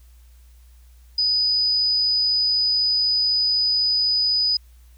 sine tone, 4978 Hz, D#8, in tune, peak -17 dBFS, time 1.18-4.57 s, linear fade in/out 5 ms, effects added 60 Hz sine -46 dBFS peak until 4.97 s + white hiss -61 dBFS RMS until 4.97 s

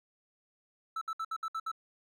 triangle tone bursts, 1318.5 Hz, E6, in tune, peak -31 dBFS, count 7, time 0.96-1.716 s, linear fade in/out 5 ms, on 54 ms, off 63 ms, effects none

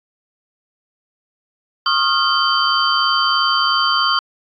sine tone cluster, 1090 / 1233 / 1392 / 3102 / 4641 Hz, C#6 / D#6 / F6 / G7 / D8, -29 / -16 / -6 / -19 / -21 cents, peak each -20 dBFS, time 1.86-4.19 s, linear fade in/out 2 ms, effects AAC 64 kbps

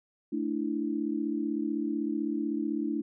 sine chord, A suspended fourth, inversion none, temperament equal, 220 / 293.7 / 329.6 Hz, A3 / D4 / E4, 0 / 0 / 0 cents, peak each -34 / -31 / -33 dBFS, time 0.32-3.02 s, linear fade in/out 10 ms, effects none

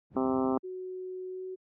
white low-pass noise, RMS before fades -46 dBFS, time 0.1-0.59 s, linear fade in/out 50 ms, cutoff 200 Hz, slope 12 dB/octave
harmonic tone, 130.9 Hz, C3, 1 cent sharp, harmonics 2 / 3 / 4 / 5 / 6 / 7 / 8 / 9 / 10, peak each -28 / -31 / -37 / -38 / -37 / -41 / -41 / -41 / -45 dBFS, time 0.16-0.58 s, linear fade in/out 5 ms
sine tone with pitch glide, 370 to 373.2 Hz, F#4 to F#4, 0 to +15 cents, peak -36 dBFS, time 0.63-1.56 s, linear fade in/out 20 ms, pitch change +15 cents, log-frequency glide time 1.28-1.45 s
effects high-pass 80 Hz 12 dB/octave

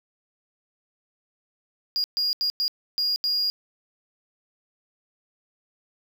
sine tone bursts at uneven times, 4849 Hz, D#8, 45 cents flat, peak -19 dBFS, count 6, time 1.96-2.04 / 2.17-2.33 / 2.41-2.5 / 2.6-2.68 / 2.98-3.16 / 3.24-3.5 s, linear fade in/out 0 ms, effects tanh soft clip ceiling -20 dBFS + 8-bit

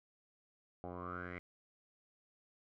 10% pulse tone with low-pass filter sweep, 89.1 Hz, F2, 35 cents sharp, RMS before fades -45 dBFS, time 0.84-1.39 s, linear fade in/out 0 ms, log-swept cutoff 770 to 2100 Hz, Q 8.8, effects none

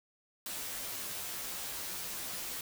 white noise with comb filter, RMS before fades -40 dBFS, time 0.46-2.61 s, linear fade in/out 2 ms, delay 13 ms, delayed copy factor -0.8, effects none

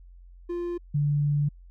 triangle / sine tone pair in turn, 348.2 / 145.68 Hz, F4 / D3, -5 / -14 cents, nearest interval octave + minor third, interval 1509 cents, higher first, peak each -26 / -21 dBFS, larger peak second, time 0.49-0.78 / 0.94-1.49 s, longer second, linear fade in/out 10 ms, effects added 44 Hz sine -46 dBFS peak until 1.7 s

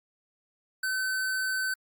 square tone, 1526 Hz, G6, 47 cents flat, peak -28 dBFS, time 0.83-1.74 s, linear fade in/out 5 ms, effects Opus 48 kbps

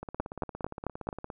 two click trains, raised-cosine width 1 ms, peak -15 / -24 dBFS, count 5 / 23, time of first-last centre 0.2-1.089 / 0.03-1.302 s, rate 4.5 / 17.3 Hz, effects none

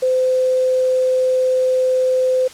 sine tone with quantisation, 513 Hz, C5, 34 cents flat, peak -13 dBFS, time 0.02-2.48 s, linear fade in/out 10 ms, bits 6, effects white hiss -39 dBFS RMS until 2.53 s + low-pass 8000 Hz 12 dB/octave

